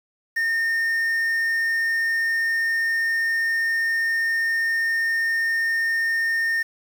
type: tone with quantisation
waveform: triangle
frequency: 1825 Hz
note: A#6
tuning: 37 cents flat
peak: -18 dBFS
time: 0.36-6.63 s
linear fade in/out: 10 ms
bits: 7
effects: none